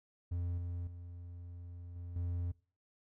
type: tone with level steps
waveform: triangle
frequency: 87.31 Hz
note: F2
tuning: in tune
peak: -32 / -35 / -43 / -40 / -32 dBFS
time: 0.31-2.52 s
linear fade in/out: 10 ms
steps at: 0.58 / 0.87 / 1.96 / 2.16 s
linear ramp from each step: 2 ms
effects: noise-tail reverb RT60 0.4 s tail -22 dB re dry